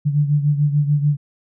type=beating tone pair; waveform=sine; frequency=145.3 / 152.1 Hz; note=D3 / D#3; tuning=-18 / -39 cents; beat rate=6.8 Hz; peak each=-15 / -21 dBFS; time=0.05-1.17 s; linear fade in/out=20 ms; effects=none